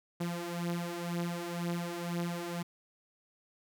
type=beating tone pair; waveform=sawtooth; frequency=171.2 / 173.2 Hz; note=F3 / F3; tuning=-34 / -14 cents; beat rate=2 Hz; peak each=-34 / -32 dBFS; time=0.2-2.63 s; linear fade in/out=10 ms; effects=none